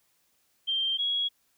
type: tone pair in turn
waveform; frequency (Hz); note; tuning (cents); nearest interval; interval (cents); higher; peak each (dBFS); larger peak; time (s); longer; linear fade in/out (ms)
sine; 3161 / 3322; G7 / G#7; +14 / 0; minor second; 86; second; -25; neither; 0.67-0.98 / 0.98-1.29; neither; 20
effects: white hiss -70 dBFS RMS until 1.57 s